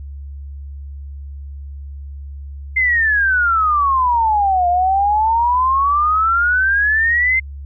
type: exponential two-way sweep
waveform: sine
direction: down then up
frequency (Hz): 2100 to 698.5 to 2100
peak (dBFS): -12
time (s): 2.76-7.4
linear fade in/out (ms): 10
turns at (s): 4.68
effects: added 70 Hz sine -28 dBFS peak until 7.65 s